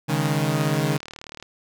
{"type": "chord", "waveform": "sawtooth", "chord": "C# suspended second", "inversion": "none", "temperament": "equal", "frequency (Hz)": [138.59, 155.56, 207.7], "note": ["C#3", "D#3", "G#3"], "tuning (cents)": [0, 0, 0], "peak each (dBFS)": [-20, -19, -25], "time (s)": [0.08, 0.98], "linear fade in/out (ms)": 20}
{"type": "click train", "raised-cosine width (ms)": 0.2, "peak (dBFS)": -20, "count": 27, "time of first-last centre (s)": [0.74, 1.426], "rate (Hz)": 37.9}
{"effects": []}